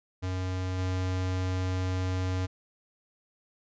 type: tone with level steps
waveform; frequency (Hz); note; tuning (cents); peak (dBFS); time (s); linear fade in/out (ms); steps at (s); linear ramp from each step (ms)
square; 92.5; F#2; 0; -30 / -28; 0.22-2.47; 20; 0.78; 10
effects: resampled to 16000 Hz